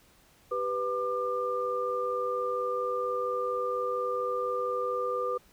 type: tone cluster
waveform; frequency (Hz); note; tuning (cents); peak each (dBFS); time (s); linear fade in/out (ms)
sine; 391.4 / 495.7 / 1197; G4 / B4 / D6; -3 / +6 / +33; -37 / -30 / -32; 0.51-5.38; 10
effects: pink hiss -61 dBFS RMS until 5.52 s